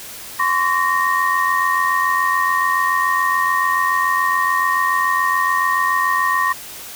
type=tone cluster; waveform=sine; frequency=1040 / 1127 / 1853 Hz; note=C6 / C#6 / A#6; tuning=-11 / +28 / -11 cents; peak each=-19 dBFS; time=0.39-6.53 s; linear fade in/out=10 ms; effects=white hiss -34 dBFS RMS until 6.95 s